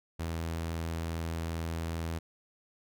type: tone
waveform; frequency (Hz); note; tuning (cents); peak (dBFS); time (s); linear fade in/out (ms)
sawtooth; 82.41; E2; 0; -29; 0.19-2.19; 10
effects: none